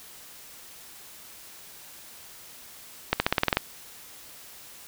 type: accelerating click train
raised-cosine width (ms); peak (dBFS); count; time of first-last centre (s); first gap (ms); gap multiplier
0.3; -4; 9; 3.13-3.57; 70; 0.93
effects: white hiss -47 dBFS RMS until 4.87 s